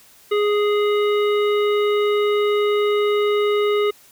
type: harmonic tone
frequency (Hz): 415.3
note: G#4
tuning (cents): 0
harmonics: 1 / 3 / 5 / 7 / 9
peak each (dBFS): -16 / -26 / -30 / -33 / -35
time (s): 0.31-3.91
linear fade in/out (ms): 10
effects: white hiss -50 dBFS RMS until 4.11 s